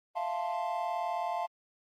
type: chord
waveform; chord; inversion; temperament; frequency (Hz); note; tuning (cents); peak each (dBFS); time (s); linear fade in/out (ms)
triangle; F major seventh; third; equal; 659.3 / 698.5 / 880 / 1046.5; E5 / F5 / A5 / C6; 0 / 0 / 0 / 0; -38 / -32 / -34 / -38; 0.15-1.47; 20
effects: Opus 24 kbps